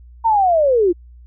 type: linear sweep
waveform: sine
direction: down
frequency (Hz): 932.3 to 329.6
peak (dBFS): -11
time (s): 0.24-0.93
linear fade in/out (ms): 20
effects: added 60 Hz sine -39 dBFS peak until 1.26 s